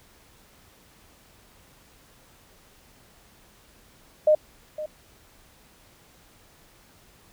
sine tone with echo, 612 Hz, D#5, 29 cents flat, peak -14 dBFS, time 4.27-4.35 s, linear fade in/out 5 ms, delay 510 ms, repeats 1, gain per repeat -15 dB, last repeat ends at 4.86 s, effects pink hiss -56 dBFS RMS until 7.32 s

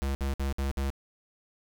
square tone bursts, 68.4 Hz, C#2, 23 cents flat, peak -28 dBFS, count 5, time 0.02-0.902 s, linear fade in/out 0 ms, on 130 ms, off 58 ms, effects none

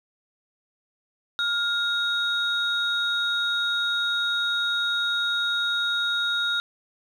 sine tone pair together, 1410 / 3760 Hz, F6 / A#7, +16 / +14 cents, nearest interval octave + perfect fourth, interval 1698 cents, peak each -24 dBFS, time 1.39-6.6 s, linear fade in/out 0 ms, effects tanh soft clip ceiling -16 dBFS + 9-bit

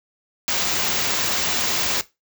white band-stop noise, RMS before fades -22 dBFS, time 0.48-2.01 s, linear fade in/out 0 ms, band 7500 to 16000 Hz, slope 96 dB/octave, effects noise-tail reverb RT60 0.2 s tail -17 dB re dry + high-pass 60 Hz 12 dB/octave

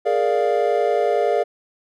triangle chord, Bb dominant seventh, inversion third, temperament equal, 415.3 / 466.2 / 587.3 / 698.5 Hz, Ab4 / Bb4 / D5 / F5, 0 / 0 / 0 / 0 cents, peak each -20 dBFS, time 0.05-1.44 s, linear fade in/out 20 ms, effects none

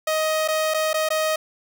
sawtooth tone with dropouts, 627 Hz, D#5, 13 cents sharp, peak -16 dBFS, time 0.07-1.36 s, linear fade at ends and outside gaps 5 ms, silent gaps 0.478-0.484 / 0.739-0.743 / 0.932-0.941 / 1.089-1.103 s, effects none

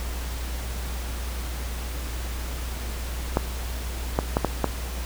clicks, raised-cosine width 1 ms, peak -6 dBFS, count 5, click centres 3.371 / 4.189 / 4.369 / 4.447 / 4.643 s, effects added 60 Hz sine -29 dBFS peak until 5.05 s + pink hiss -37 dBFS RMS until 5.05 s

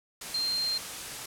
sine tone in noise, 4179 Hz, C8, 3 cents flat, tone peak -27 dBFS, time 0.34-0.78 s, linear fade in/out 5 ms, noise white, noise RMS -38 dBFS, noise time 0.21-1.26 s, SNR +8 dB, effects low-pass 11000 Hz 12 dB/octave

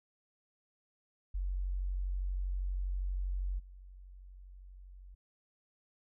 sine tone with level steps, 46.25 Hz, F#1, in tune, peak -32 / -49 dBFS, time 1.34-5.15 s, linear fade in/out 10 ms, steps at 3.58 s, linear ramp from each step 20 ms, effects none

